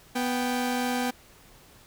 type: tone pair together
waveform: sawtooth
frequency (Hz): 246.9 / 784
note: B3 / G5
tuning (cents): 0 / 0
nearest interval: octave + minor sixth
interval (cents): 2000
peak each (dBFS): -23 / -27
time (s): 0.15-1.11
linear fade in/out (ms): 10
effects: pink hiss -54 dBFS RMS until 1.86 s